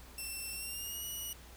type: tone with pitch glide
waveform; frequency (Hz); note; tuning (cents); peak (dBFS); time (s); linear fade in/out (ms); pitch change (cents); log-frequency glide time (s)
5% pulse; 2692 to 2919; E7 to F#7; +36 to -24; -31; 0.18-1.33; 2; +140; 0.52-1.05
effects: added 60 Hz sine -54 dBFS peak until 1.56 s + pink hiss -56 dBFS RMS until 1.56 s